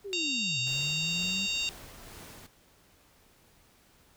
sine linear two-way sweep, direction down then up, 415.3 to 122.5 to 198.9 Hz, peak -36 dBFS, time 0.04-1.47 s, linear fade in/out 20 ms, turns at 0.59 s
harmonic tone, 924 Hz, A#5, 16 cents flat, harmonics 3 / 4 / 5 / 6 / 7 / 8, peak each -32 / -33 / -37 / -45 / -46 / -40 dBFS, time 0.13-1.69 s, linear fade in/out 0 ms
pink noise with tremolo, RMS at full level -47 dBFS, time 0.66-2.47 s, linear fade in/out 10 ms, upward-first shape sine, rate 2.1 Hz, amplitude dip 30%
effects pink hiss -62 dBFS RMS until 4.16 s

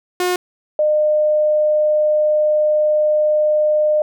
sawtooth / sine tone pair in turn, 360 / 607 Hz, F#4 / D#5, -47 / -43 cents, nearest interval major sixth, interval 904 cents, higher second, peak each -12 dBFS, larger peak neither, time 0.2-0.36 / 0.79-4.02 s, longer second, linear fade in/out 2 ms, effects none

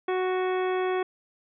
harmonic tone, 370 Hz, F#4, in tune, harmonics 1 / 2 / 3 / 4 / 5 / 6 / 7 / 9, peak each -25 / -32 / -35 / -40 / -39 / -42 / -45 / -46 dBFS, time 0.08-1.03 s, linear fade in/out 5 ms, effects none

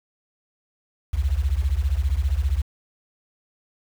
sine beating tone pair, 61 / 76 Hz, B1 / D#2, -21 / -40 cents, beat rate 15 Hz, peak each -22 dBFS, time 1.13-2.62 s, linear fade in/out 10 ms, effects 7-bit

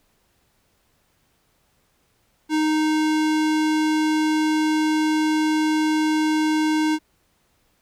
square tone with low-pass filter, 310 Hz, D#4, 6 cents flat, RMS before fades -20 dBFS, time 2.49-6.99 s, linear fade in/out 50 ms, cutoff 8400 Hz, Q 0.58, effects pink hiss -65 dBFS RMS until 7.81 s

